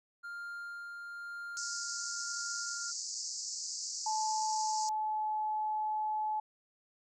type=tone with tremolo; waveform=triangle; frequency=1400 Hz; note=F6; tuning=4 cents sharp; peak=-38 dBFS; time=0.23-2.92 s; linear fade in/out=20 ms; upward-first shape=sine; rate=1 Hz; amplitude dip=25%
type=band-pass noise; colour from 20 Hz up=white; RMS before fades=-40 dBFS; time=1.57-4.89 s; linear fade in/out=0 ms; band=4600 to 7500 Hz; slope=96 dB/octave
type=tone with pitch glide; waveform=sine; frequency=868 to 858.5 Hz; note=A5 to A5; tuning=-24 to -43 cents; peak=-31 dBFS; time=4.06-6.4 s; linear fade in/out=5 ms; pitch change=-19 cents; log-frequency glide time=4.47-5.27 s
effects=none